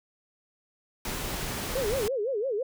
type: noise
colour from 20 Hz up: pink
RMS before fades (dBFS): -33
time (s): 1.05-2.08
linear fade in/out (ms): 2
type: tone with vibrato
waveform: sine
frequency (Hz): 472.9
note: A#4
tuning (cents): +25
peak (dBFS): -26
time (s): 1.75-2.63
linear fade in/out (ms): 5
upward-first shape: sine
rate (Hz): 5.9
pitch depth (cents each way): 270
effects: none